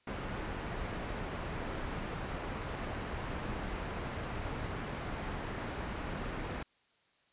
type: low-pass noise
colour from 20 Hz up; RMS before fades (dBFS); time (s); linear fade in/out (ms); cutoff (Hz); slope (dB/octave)
pink; -39; 0.07-6.63; 5; 2100; 12
effects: white hiss -71 dBFS RMS until 7.32 s + resampled to 8000 Hz